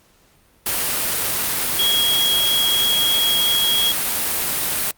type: tone in noise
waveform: sine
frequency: 3299 Hz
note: G#7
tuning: 12 cents flat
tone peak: -16 dBFS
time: 1.79-3.92 s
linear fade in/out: 2 ms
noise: white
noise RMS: -21 dBFS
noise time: 0.66-4.91 s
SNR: +2 dB
effects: pink hiss -56 dBFS RMS until 4.97 s + Opus 48 kbps